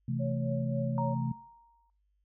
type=chord; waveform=sine; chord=A minor; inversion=first; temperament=equal; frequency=130.81 / 164.81 / 220 Hz; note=C3 / E3 / A3; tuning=0 / 0 / 0 cents; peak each=-31 / -37 / -35 dBFS; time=0.08-1.32 s; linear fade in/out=5 ms
type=tone with tremolo; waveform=sine; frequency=556 Hz; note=C#5; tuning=5 cents sharp; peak=-33 dBFS; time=0.19-1.15 s; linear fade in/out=20 ms; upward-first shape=triangle; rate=3.7 Hz; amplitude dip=70%
type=tone with exponential decay; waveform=sine; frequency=932.3 Hz; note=A#5; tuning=in tune; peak=-30 dBFS; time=0.98-1.9 s; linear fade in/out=1 ms; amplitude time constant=200 ms
effects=noise-tail reverb RT60 0.5 s tail -24 dB re dry + added 50 Hz sine -70 dBFS peak until 2.24 s